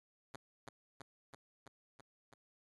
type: tone with echo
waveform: 5% pulse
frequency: 136.2 Hz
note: C#3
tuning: 30 cents flat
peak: -34 dBFS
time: 0.34-0.36 s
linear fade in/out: 2 ms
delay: 330 ms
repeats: 6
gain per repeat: -2 dB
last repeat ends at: 2.34 s
effects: AAC 32 kbps